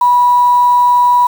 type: tone with quantisation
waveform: sine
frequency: 978 Hz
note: B5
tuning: 17 cents flat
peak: -6 dBFS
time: 0.01-1.27 s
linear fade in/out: 5 ms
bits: 5
effects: none